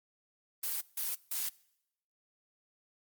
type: noise bursts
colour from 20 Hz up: blue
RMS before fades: -35 dBFS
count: 3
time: 0.63-1.49 s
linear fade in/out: 5 ms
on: 180 ms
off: 160 ms
effects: noise-tail reverb RT60 0.8 s tail -23 dB re dry + Opus 32 kbps